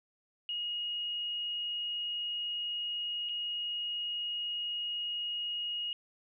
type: tone with dropouts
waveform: sine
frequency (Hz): 2878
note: F#7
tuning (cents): -49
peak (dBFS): -33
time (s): 0.49-5.93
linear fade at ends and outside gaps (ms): 1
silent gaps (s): 3.289-3.293
effects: none